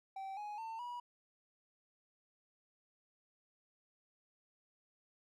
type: tone with pitch steps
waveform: triangle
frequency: 774 / 834.4 / 899.4 / 969.6 Hz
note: G5 / G#5 / A5 / B5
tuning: -22 / +8 / +38 / -32 cents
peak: -40 dBFS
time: 0.16-1 s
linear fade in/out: 5 ms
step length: 210 ms
effects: none